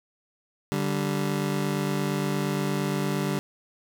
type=tone pair together; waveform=25% pulse; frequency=145.9 / 194.54 Hz; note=D3 / G3; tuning=-11 / -13 cents; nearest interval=perfect fourth; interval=498 cents; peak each=-24 dBFS; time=0.72-3.39 s; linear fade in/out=0 ms; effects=none